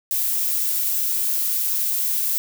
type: noise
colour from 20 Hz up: violet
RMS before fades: -22 dBFS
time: 0.11-2.38 s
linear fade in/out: 0 ms
effects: none